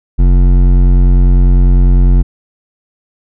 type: tone with hard clipping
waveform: sine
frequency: 45 Hz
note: F#1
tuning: 47 cents flat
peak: -6 dBFS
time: 0.18-2.23 s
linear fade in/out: 20 ms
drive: 12 dB
effects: none